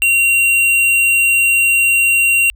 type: tone with hard clipping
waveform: sine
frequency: 2754 Hz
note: F7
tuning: 25 cents flat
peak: -11 dBFS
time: 0.02-2.5 s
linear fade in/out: 0 ms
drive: 13 dB
effects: added 50 Hz sine -39 dBFS peak until 2.55 s